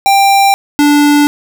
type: tone pair in turn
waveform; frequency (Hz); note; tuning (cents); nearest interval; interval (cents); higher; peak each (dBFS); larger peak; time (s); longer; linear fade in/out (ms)
square; 790 / 291.9; G5 / D4; +13 / -10; octave + perfect fourth; 1723; first; -6; neither; 0.06-0.54 / 0.79-1.27; neither; 0
effects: none